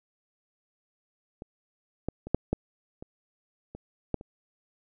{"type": "clicks", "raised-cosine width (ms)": 2, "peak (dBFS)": [-26, -16, -25, -8, -12, -27, -27, -13, -29], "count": 9, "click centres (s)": [1.421, 2.086, 2.27, 2.346, 2.53, 3.025, 3.75, 4.143, 4.211], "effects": []}